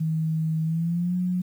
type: tone with pitch glide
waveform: sine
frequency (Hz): 159.2 to 180.77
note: D#3 to F#3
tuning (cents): +40 to -40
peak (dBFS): -22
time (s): 0-1.42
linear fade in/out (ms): 10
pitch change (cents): +220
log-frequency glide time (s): 0.64-1.16
effects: 9-bit